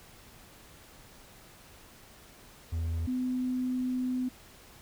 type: tone pair in turn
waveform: triangle / sine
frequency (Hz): 82.41 / 253.3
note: E2 / B3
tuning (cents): 0 / +44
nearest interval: octave + perfect fifth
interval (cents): 1944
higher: second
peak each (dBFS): -27 / -28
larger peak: first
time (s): 2.72-3.07 / 3.07-4.29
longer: second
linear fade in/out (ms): 10
effects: pink hiss -54 dBFS RMS until 4.81 s